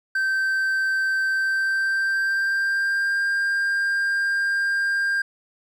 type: tone with pitch glide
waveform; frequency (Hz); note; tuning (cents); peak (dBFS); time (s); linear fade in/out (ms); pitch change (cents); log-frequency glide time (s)
triangle; 1554 to 1598.6; G6 to G6; -16 to +33; -18; 0.15-5.22; 5; +49; 1.29-3.23
effects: none